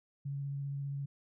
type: tone with vibrato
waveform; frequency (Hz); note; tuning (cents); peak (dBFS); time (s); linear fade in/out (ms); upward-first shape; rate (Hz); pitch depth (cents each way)
sine; 140; C#3; +18; -35; 0.25-1.06; 10; sine; 15; 12
effects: none